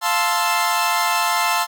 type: chord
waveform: sawtooth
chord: F major seventh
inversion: none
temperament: equal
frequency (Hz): 698.5 / 880 / 1046.5 / 1318.5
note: F5 / A5 / C6 / E6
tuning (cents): 0 / 0 / 0 / 0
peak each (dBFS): -21 / -18 / -18 / -20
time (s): 0.01-1.67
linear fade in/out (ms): 50
effects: none